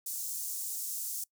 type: high-pass noise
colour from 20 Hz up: pink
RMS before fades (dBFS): -37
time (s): 0.06-1.24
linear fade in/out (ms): 5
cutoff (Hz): 6700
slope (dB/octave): 24
effects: noise-tail reverb RT60 0.1 s tail -23 dB re dry